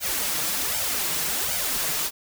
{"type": "noise with flanger", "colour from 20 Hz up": "white", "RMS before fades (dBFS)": -26, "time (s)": [0, 2.11], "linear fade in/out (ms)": 50, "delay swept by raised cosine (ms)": [1.3, 6.6], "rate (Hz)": 1.3, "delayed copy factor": 0.8, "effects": []}